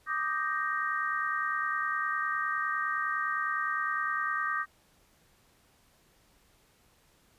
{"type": "chord", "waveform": "sine", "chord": "Eb major seventh", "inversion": "third", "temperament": "equal", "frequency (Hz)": [1174.7, 1244.5, 1568, 1864.7], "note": ["D6", "Eb6", "G6", "Bb6"], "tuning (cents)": [0, 0, 0, 0], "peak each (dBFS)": -34, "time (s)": [0.06, 4.66], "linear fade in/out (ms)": 50, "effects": ["pink hiss -65 dBFS RMS until 7.38 s", "resampled to 32000 Hz"]}